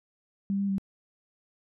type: tone with pitch steps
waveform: sine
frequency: 197.5 / 198.9 / 194.6 Hz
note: G3 / G3 / G3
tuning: +13 / +25 / -12 cents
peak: -25 dBFS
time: 0.5-0.782 s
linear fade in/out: 0 ms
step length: 94 ms
effects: none